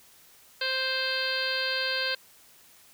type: harmonic tone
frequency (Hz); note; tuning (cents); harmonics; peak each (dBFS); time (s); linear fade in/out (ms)
523.3; C5; 0; 1 / 2 / 3 / 4 / 5 / 6 / 7 / 8 / 9; -35 / -41 / -31 / -40 / -35 / -36 / -38 / -33 / -36; 0.61-2.15; 5
effects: white hiss -56 dBFS RMS until 2.93 s